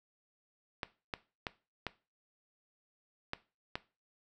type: clicks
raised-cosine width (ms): 0.3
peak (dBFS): -19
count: 6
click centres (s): 0.832 / 1.138 / 1.468 / 1.867 / 3.334 / 3.755
effects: noise-tail reverb RT60 0.3 s tail -17 dB re dry